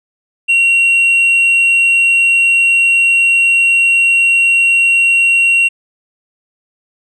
sine tone with tanh clipping, 2744 Hz, F7, 31 cents flat, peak -8 dBFS, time 0.48-5.69 s, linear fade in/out 20 ms, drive 2 dB, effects none

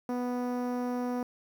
sawtooth tone with low-pass filter, 246.7 Hz, B3, 2 cents flat, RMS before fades -32 dBFS, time 0.09-1.23 s, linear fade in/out 2 ms, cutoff 1000 Hz, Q 0.96, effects 9-bit

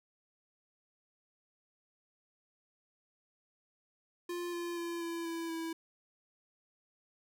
square tone with pitch steps, 349.7 / 345.3 / 340.9 / 336.6 / 332.4 / 328.2 Hz, F4 / F4 / F4 / E4 / E4 / E4, +2 / -20 / -42 / +36 / +15 / -8 cents, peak -37 dBFS, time 4.29-5.73 s, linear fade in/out 5 ms, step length 240 ms, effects none

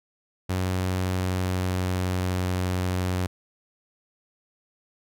sawtooth tone with pitch glide, 92.5 to 91.44 Hz, F#2 to F#2, 0 to -20 cents, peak -20 dBFS, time 0.49-3.27 s, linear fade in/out 10 ms, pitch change -20 cents, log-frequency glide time 1.02-2.49 s, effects none

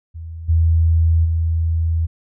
sine tone with level steps, 82 Hz, E2, 9 cents flat, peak -28 / -11 / -15 dBFS, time 0.14-2.07 s, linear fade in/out 20 ms, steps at 0.48 / 1.24 s, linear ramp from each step 20 ms, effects none

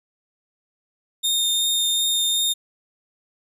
sawtooth tone with vibrato, 3657 Hz, A#7, 34 cents flat, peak -16 dBFS, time 1.23-2.54 s, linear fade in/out 20 ms, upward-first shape triangle, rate 2.7 Hz, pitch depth 10 cents each way, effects none

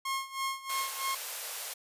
sawtooth tone with tremolo, 1077 Hz, C6, 50 cents sharp, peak -26 dBFS, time 0.05-1.15 s, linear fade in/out 5 ms, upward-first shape sine, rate 3.1 Hz, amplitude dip 85%
white high-pass noise, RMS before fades -38 dBFS, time 0.69-1.74 s, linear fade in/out 10 ms, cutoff 440 Hz, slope 96 dB/octave
effects resampled to 32000 Hz

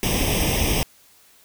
pink noise with comb filter, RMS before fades -21 dBFS, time 0.03-0.83 s, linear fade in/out 0 ms, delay 0.35 ms, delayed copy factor +0.85, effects white hiss -54 dBFS RMS until 1.44 s

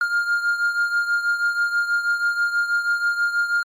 triangle beating tone pair, 1407 / 1413.2 Hz, F6 / F6, +12 / +20 cents, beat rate 6.2 Hz, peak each -18 / -24 dBFS, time 0.01-3.63 s, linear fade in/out 2 ms, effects Opus 48 kbps

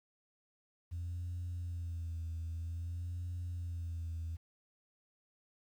sine tone with vibrato, 85.2 Hz, F2, 42 cents flat, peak -36 dBFS, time 0.91-4.37 s, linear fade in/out 20 ms, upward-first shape sine, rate 0.52 Hz, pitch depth 57 cents each way, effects tanh soft clip ceiling -34 dBFS + 11-bit

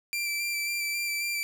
sawtooth tone with vibrato, 2349 Hz, D7, in tune, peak -25 dBFS, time 0.13-1.43 s, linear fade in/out 0 ms, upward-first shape square, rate 3.7 Hz, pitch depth 15 cents each way, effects none

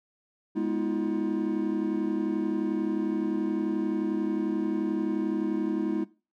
triangle chord, F half-diminished seventh, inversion first, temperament equal with one note detuned, 207.7 / 246.9 / 317.8 / 349.2 Hz, Ab3 / Cb4 / Eb4 / F4, 0 / 0 / +37 / 0 cents, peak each -29 / -32 / -26 / -31 dBFS, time 0.55-6.05 s, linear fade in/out 20 ms, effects noise-tail reverb RT60 0.3 s tail -17 dB re dry + tanh soft clip ceiling -14 dBFS

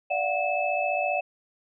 sine tone cluster, 585 / 686 / 741 / 2610 Hz, D5 / F5 / F#5 / E7, -7 / -31 / +2 / -18 cents, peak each -29 / -31 / -28 / -29 dBFS, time 0.1-1.21 s, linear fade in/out 10 ms, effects none

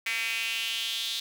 sawtooth tone with high-pass filter sweep, 227 Hz, A#3, 46 cents flat, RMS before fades -31 dBFS, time 0.06-1.2 s, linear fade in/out 5 ms, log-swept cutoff 2200 to 3700 Hz, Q 4.7, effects none

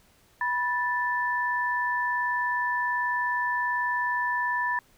sine tone pair together, 978.7 / 1760 Hz, B5 / A6, -16 / 0 cents, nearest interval minor seventh, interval 1016 cents, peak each -27 dBFS, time 0.41-4.79 s, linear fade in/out 2 ms, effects pink hiss -61 dBFS RMS until 4.97 s

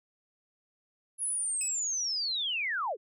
sine linear sweep, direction down, 10640 to 349.2 Hz, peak -29 dBFS, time 1.18-2.97 s, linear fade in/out 50 ms
sawtooth tone with exponential decay, 2561 Hz, D#7, 49 cents sharp, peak -32 dBFS, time 1.61-1.84 s, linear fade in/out 2 ms, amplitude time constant 49 ms
effects none

